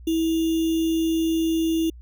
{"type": "tone with sample-and-hold", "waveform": "sine", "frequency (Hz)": 326, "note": "E4", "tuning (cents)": -19, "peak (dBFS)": -19, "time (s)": [0.07, 1.9], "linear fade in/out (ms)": 5, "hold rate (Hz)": 3150, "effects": ["added 60 Hz sine -40 dBFS peak until 2.01 s"]}